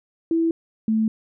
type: tone pair in turn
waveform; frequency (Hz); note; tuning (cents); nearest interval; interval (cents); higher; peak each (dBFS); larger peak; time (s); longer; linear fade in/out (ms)
sine; 329.6 / 220; E4 / A3; 0 / 0; perfect fifth; 700; first; -17; neither; 0.31-0.51 / 0.88-1.08; neither; 2
effects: none